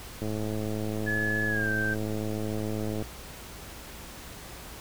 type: click train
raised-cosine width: 2 ms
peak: -20 dBFS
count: 301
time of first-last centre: 0.22-3.024 s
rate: 107 Hz
type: tone with pitch glide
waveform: sine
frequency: 1706 to 1564.4 Hz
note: G#6 to G6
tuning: +46 to -4 cents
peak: -27 dBFS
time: 1.06-1.95 s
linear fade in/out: 20 ms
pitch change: -150 cents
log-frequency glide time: 1.47-1.69 s
effects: added 60 Hz sine -50 dBFS peak until 4.8 s + pink hiss -44 dBFS RMS until 4.8 s